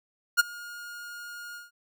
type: tone with ADSR envelope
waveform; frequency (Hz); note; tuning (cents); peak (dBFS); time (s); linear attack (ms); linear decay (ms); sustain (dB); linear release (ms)
45% pulse; 1426; F6; +36; -15; 0.37-1.71; 28; 18; -24; 160
effects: none